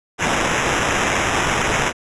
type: noise with sample-and-hold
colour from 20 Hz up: violet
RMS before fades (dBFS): -19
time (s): 0.18-1.93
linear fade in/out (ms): 50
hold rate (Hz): 4410
effects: resampled to 22050 Hz